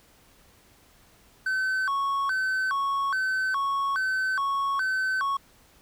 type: tone with vibrato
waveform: triangle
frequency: 1300 Hz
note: E6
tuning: 24 cents flat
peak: -22 dBFS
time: 1.46-5.37 s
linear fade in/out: 5 ms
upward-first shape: square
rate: 1.2 Hz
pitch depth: 280 cents each way
effects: pink hiss -58 dBFS RMS until 5.81 s